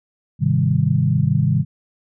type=chord; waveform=sine; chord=Ab major seventh; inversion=none; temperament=equal; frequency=103.83 / 130.81 / 155.56 / 196 Hz; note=Ab2 / C3 / Eb3 / G3; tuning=0 / 0 / 0 / 0 cents; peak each=-22 / -18 / -18 / -23 dBFS; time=0.39-1.65 s; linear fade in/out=50 ms; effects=none